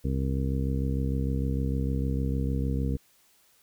harmonic tone, 66.6 Hz, C2, 31 cents sharp, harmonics 1 / 2 / 3 / 4 / 5 / 6 / 7, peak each -28 / -30 / -34 / -34 / -45 / -44 / -39 dBFS, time 0.04-2.97 s, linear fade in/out 10 ms, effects white hiss -63 dBFS RMS until 3.62 s

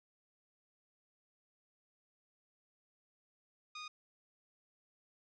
15% pulse tone, 1234 Hz, D#6, 15 cents flat, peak -38 dBFS, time 3.75-3.88 s, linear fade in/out 5 ms, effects resampled to 16000 Hz

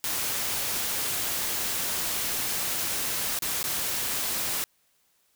white noise with dropouts, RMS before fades -29 dBFS, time 0.04-4.64 s, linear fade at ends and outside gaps 0 ms, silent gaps 3.389-3.422 / 3.629-3.64 s, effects white hiss -68 dBFS RMS until 5.35 s

